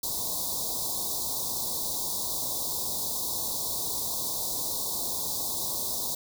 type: band-stop noise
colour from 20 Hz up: white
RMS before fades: -31 dBFS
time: 0.03-6.15 s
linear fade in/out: 5 ms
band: 1100 to 3600 Hz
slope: 96 dB/octave
effects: none